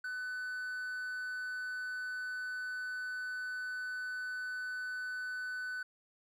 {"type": "tone with amplitude modulation", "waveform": "triangle", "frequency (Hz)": 1500, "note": "F#6", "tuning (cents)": 23, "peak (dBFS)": -34, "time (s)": [0.04, 5.83], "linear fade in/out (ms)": 5, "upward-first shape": "sine", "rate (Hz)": 252, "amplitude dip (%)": 25, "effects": []}